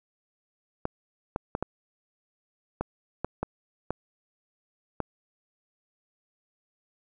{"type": "clicks", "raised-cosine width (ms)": 1, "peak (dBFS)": -14, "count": 9, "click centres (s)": [0.854, 1.361, 1.551, 1.626, 2.81, 3.246, 3.43, 3.906, 5.003], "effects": []}